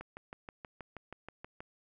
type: click train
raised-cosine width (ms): 0.5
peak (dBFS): -29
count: 11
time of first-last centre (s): 0.01-1.605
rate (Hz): 6.27
effects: none